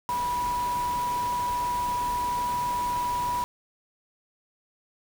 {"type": "tone in noise", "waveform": "sine", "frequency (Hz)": 977, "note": "B5", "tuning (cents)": -19, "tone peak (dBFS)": -25, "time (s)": [0.09, 3.44], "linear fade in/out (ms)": 0, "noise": "pink", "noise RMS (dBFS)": -38, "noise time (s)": [0.09, 3.44], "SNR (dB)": 10, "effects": []}